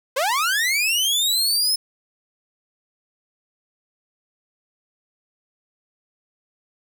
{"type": "linear sweep", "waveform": "sawtooth", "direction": "up", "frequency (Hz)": [488.7, 5240], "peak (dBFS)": -15, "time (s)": [0.16, 1.76], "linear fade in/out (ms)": 10, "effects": []}